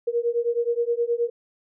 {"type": "beating tone pair", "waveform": "sine", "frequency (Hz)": [467.7, 477.2], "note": ["A#4", "A#4"], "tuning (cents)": [6, 41], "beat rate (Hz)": 9.5, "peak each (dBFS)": -24, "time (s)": [0.07, 1.3], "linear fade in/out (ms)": 10, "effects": []}